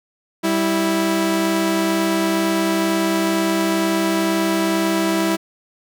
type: tone pair together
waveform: sawtooth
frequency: 195.1 / 328.1 Hz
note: G3 / E4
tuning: -8 / -8 cents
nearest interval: major sixth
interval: 900 cents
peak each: -18 / -14 dBFS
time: 0.43-5.37 s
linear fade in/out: 20 ms
effects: none